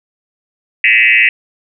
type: tone with frequency modulation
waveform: sine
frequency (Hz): 2293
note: D7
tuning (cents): -42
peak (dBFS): -6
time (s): 0.84-1.29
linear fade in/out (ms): 2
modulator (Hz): 116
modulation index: 3.7
effects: none